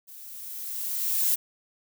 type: noise with level ramp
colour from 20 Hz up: violet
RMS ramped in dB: -46 to -22 dBFS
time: 0.07-1.36 s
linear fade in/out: 20 ms
effects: none